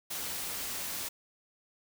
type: noise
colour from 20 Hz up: white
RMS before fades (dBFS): -37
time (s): 0.1-1.09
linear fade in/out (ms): 10
effects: none